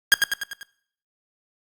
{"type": "tone with echo", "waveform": "sawtooth", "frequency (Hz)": 1626, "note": "G#6", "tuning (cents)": -37, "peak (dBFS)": -7, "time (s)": [0.12, 0.14], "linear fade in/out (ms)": 0, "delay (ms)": 98, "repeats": 5, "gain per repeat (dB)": -5, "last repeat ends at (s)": 0.63, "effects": ["noise-tail reverb RT60 0.6 s tail -19 dB re dry", "Opus 48 kbps"]}